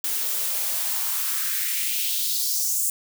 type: noise with high-pass filter sweep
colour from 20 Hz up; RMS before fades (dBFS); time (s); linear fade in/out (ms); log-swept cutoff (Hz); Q
blue; -25; 0.04-2.9; 2; 280 to 7900; 2.5
effects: none